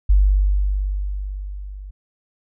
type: tone with level ramp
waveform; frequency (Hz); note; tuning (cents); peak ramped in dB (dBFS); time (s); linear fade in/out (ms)
sine; 48.99; G1; 0; -9 to -32; 0.09-1.91; 10
effects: none